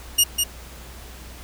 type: tone with echo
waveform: 15% pulse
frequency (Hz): 2850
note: F7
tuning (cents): +34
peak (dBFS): -6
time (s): 0.18-0.24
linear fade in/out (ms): 10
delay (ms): 200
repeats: 1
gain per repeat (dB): -5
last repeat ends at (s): 0.44
effects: added 60 Hz sine -40 dBFS peak until 1.43 s + pink hiss -43 dBFS RMS until 1.43 s